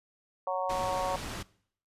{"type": "harmonic tone", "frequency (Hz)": 185, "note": "F#3", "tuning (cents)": 0, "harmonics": [3, 4, 5, 6], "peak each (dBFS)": [-33, -34, -35, -36], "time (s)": [0.47, 1.16], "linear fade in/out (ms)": 2}
{"type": "low-pass noise", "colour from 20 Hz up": "pink", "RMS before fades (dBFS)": -39, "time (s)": [0.69, 1.43], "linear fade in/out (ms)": 10, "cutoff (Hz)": 8200, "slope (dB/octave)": 12}
{"effects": ["noise-tail reverb RT60 0.6 s tail -21 dB re dry", "resampled to 32000 Hz"]}